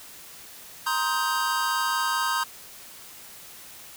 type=chord; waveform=square; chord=C minor seventh; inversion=third; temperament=just; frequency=941.9 / 1046.5 / 1255.8 / 1569.8 Hz; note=Bb5 / C6 / Eb6 / G6; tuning=+18 / 0 / +16 / +2 cents; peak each=-30 dBFS; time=0.86-2.44 s; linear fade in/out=10 ms; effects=white hiss -45 dBFS RMS until 3.96 s